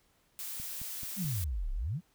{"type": "noise", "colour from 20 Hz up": "blue", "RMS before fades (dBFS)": -40, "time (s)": [0.39, 1.44], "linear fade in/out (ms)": 0}
{"type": "click train", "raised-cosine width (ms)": 5, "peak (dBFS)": -34, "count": 4, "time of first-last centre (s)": [0.6, 1.249], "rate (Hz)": 4.62}
{"type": "exponential two-way sweep", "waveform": "sine", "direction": "down then up", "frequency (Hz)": [218, 30.87, 198], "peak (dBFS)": -31, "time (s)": [1.16, 2.01], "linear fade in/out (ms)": 50, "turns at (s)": 1.72}
{"effects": ["pink hiss -70 dBFS RMS until 2.14 s"]}